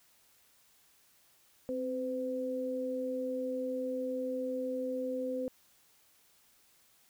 sine tone pair together, 260.4 / 509 Hz, C4 / C5, -8 / -48 cents, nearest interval octave, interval 1160 cents, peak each -37 / -34 dBFS, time 1.69-5.48 s, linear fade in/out 0 ms, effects white hiss -66 dBFS RMS until 7.09 s

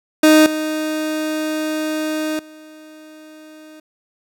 30% pulse tone with level steps, 310 Hz, D#4, 6 cents flat, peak -5 / -17 / -36 dBFS, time 0.23-3.8 s, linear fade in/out 5 ms, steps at 0.46 / 2.39 s, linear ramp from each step 2 ms, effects none

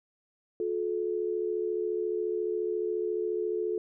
sine tone pair together, 357.9 / 432.2 Hz, F4 / A4, +42 / -31 cents, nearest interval minor third, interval 327 cents, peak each -31 / -30 dBFS, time 0.6-3.78 s, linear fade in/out 2 ms, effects none

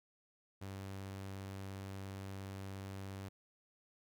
sawtooth tone, 97.1 Hz, G2, 16 cents flat, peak -40 dBFS, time 0.61-3.29 s, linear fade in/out 10 ms, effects none

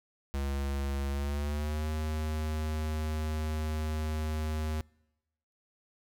square tone with pitch glide, 69.5 to 77.56 Hz, C#2 to D#2, +5 to -5 cents, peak -31 dBFS, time 0.34-4.81 s, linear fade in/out 0 ms, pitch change +190 cents, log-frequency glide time 1.09-1.89 s, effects noise-tail reverb RT60 1.0 s tail -26 dB re dry

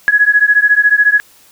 sine beating tone pair, 1671 / 1685 Hz, G#6 / G#6, +10 / +25 cents, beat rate 14 Hz, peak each -10 dBFS, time 0.08-1.2 s, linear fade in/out 0 ms, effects white hiss -46 dBFS RMS until 1.51 s

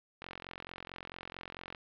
click train, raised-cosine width 0.3 ms, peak -26 dBFS, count 69, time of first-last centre 0.22-1.748 s, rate 44.5 Hz, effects low-pass 4000 Hz 12 dB/octave + 11-bit

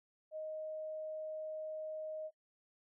sine tone, 624 Hz, D#5, 5 cents sharp, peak -40 dBFS, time 0.31-2.31 s, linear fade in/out 50 ms, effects noise-tail reverb RT60 0.1 s tail -21 dB re dry

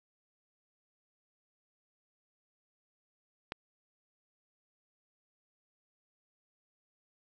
click, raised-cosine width 0.3 ms, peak -20 dBFS, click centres 3.521 s, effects none

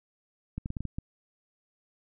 clicks, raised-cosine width 5 ms, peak -21 dBFS, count 7, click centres 0.58 / 0.659 / 0.704 / 0.768 / 0.806 / 0.853 / 0.985 s, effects none

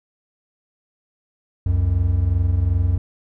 triangle tone pair together, 67.65 / 90.3 Hz, C#2 / F#2, -42 / -42 cents, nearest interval perfect fourth, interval 500 cents, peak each -19 / -15 dBFS, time 1.66-2.98 s, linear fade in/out 5 ms, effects none

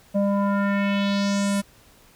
square tone with low-pass filter sweep, 200.1 Hz, G3, 36 cents sharp, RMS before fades -22 dBFS, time 0.14-1.62 s, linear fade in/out 20 ms, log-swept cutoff 580 to 11000 Hz, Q 2.5, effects pink hiss -54 dBFS RMS until 2.15 s

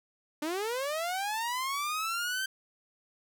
sawtooth linear sweep, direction up, 290.8 to 1568 Hz, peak -27 dBFS, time 0.42-2.46 s, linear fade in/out 5 ms, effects none

